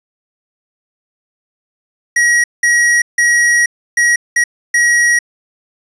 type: tone bursts at uneven times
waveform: square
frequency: 1905 Hz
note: A#6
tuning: 37 cents sharp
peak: -9 dBFS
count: 6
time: 2.16-2.44 / 2.63-3.02 / 3.18-3.66 / 3.97-4.16 / 4.36-4.44 / 4.74-5.19 s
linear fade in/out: 5 ms
effects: resampled to 22050 Hz + 7-bit